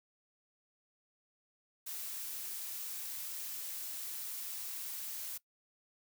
blue noise, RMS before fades -42 dBFS, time 1.86-5.38 s, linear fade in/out 10 ms, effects noise-tail reverb RT60 0.1 s tail -20 dB re dry

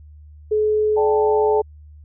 sine tone, 427 Hz, G#4, 48 cents sharp, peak -15 dBFS, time 0.51-1.62 s, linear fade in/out 10 ms
sine chord, D suspended fourth, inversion none, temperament equal, 587.3 / 784 / 880 Hz, D5 / G5 / A5, 0 / 0 / 0 cents, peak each -25 / -25 / -23 dBFS, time 0.96-1.62 s, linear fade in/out 20 ms
effects added 75 Hz sine -40 dBFS peak until 2.04 s

